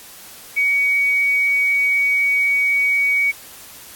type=tone; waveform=sine; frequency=2252 Hz; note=C#7; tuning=27 cents sharp; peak=-14 dBFS; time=0.56-3.32 s; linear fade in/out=20 ms; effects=white hiss -40 dBFS RMS until 3.95 s + AAC 64 kbps